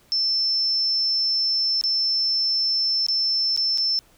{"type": "tone with dropouts", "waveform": "sine", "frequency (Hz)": 5320, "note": "E8", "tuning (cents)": 15, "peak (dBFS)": -19, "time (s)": [0.12, 3.99], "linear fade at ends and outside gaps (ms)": 0, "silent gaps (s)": [[1.812, 1.838], [3.065, 3.085], [3.563, 3.575], [3.775, 3.782]], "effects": ["pink hiss -57 dBFS RMS until 4.17 s"]}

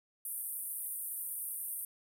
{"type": "band-pass noise", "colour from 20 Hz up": "white", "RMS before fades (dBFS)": -40, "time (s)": [0.25, 1.85], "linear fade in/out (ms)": 2, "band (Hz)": [8900, 15000], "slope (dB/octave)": 96, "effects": []}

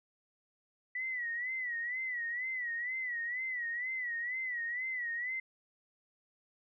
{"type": "tone with vibrato", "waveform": "sine", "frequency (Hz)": 1960, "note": "B6", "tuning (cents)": -14, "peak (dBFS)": -34, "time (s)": [0.95, 5.4], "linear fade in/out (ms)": 5, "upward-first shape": "sine", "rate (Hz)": 2.1, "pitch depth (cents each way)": 100, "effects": []}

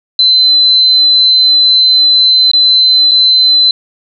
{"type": "tone with dropouts", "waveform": "sine", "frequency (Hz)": 4051, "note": "B7", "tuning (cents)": 43, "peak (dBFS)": -4, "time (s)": [0.19, 3.71], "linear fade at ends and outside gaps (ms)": 2, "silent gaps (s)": [[2.515, 2.534], [3.112, 3.116]], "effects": []}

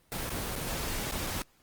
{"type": "noise with dropouts", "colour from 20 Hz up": "pink", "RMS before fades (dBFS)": -34, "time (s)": [0.12, 1.42], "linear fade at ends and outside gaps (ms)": 0, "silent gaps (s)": [[0.294, 0.303], [0.555, 0.562], [1.111, 1.122], [1.265, 1.269]], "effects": ["pink hiss -66 dBFS RMS until 1.62 s", "Opus 24 kbps"]}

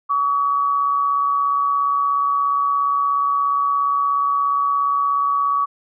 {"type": "tone pair together", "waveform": "sine", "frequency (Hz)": [1135, 1272], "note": ["C#6", "D#6"], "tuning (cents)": [41, 38], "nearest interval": "major second", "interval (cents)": 197, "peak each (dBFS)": [-16, -27], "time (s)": [0.09, 5.66], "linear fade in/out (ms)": 20, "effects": []}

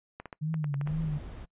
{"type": "clicks", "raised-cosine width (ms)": 0.5, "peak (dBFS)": -25, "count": 8, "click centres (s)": [0.2, 0.257, 0.328, 0.542, 0.643, 0.742, 0.813, 0.874]}
{"type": "tone with vibrato", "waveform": "sine", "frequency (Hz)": 150, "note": "D3", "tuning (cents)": 37, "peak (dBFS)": -28, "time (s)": [0.41, 1.19], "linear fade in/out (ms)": 20, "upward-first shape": "triangle", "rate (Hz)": 2.1, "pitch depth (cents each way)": 140}
{"type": "noise", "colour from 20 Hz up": "brown", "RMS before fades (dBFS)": -41, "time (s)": [0.85, 1.46], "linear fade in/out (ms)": 20}
{"effects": ["noise-tail reverb RT60 0.1 s tail -23 dB re dry", "resampled to 8000 Hz"]}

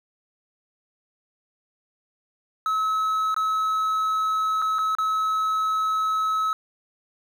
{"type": "tone with dropouts", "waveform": "triangle", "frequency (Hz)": 1290, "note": "E6", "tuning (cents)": -38, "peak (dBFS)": -19, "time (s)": [2.66, 6.53], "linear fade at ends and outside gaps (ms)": 1, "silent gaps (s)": [[3.344, 3.364], [4.618, 4.622], [4.785, 4.789], [4.951, 4.985]], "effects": ["9-bit"]}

